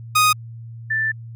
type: tone pair in turn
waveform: sawtooth / sine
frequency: 1244.5 / 1767.1 Hz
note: D#6 / A6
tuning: 0 / +7 cents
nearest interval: tritone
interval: 607 cents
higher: second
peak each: -9 / -18 dBFS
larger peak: first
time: 0.15-0.33 / 0.9-1.12 s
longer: second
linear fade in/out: 10 ms
effects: added 115 Hz sine -33 dBFS peak until 1.35 s